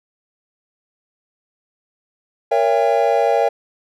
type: chord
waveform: triangle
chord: A# diminished seventh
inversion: none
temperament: just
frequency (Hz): 466.2 / 559.4 / 671.3 / 805.5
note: A#4 / C#5 / E5 / G5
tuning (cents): 0 / +16 / +31 / +47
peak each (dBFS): -17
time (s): 2.51-3.49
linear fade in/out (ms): 10
effects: none